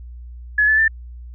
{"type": "tone with pitch steps", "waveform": "sine", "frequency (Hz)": [1700, 1738.7, 1778.3], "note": ["G#6", "A6", "A6"], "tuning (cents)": [40, -21, 18], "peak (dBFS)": -12, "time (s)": [0.58, 0.88], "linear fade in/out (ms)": 5, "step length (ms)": 100, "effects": ["added 60 Hz sine -33 dBFS peak until 1.34 s"]}